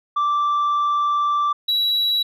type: tone pair in turn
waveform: sine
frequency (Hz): 1171 / 3905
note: D6 / B7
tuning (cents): -5 / -20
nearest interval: octave + major sixth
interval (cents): 2085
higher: second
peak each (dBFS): -14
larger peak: neither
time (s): 0.16-1.53 / 1.68-2.23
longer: first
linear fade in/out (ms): 10
effects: tanh soft clip ceiling -16 dBFS